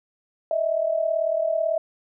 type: tone pair together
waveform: sine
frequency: 618.9 / 657 Hz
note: D#5 / E5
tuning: -9 / -6 cents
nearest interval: minor second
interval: 103 cents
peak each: -25 / -22 dBFS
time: 0.51-1.78 s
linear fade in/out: 2 ms
effects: none